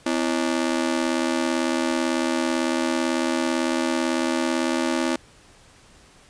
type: ring-modulated tone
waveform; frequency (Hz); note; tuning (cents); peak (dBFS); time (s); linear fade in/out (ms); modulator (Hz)
sawtooth; 293.7; D4; 0; -14; 0.06-5.16; 5; 39
effects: pink hiss -52 dBFS RMS until 6.29 s + resampled to 22050 Hz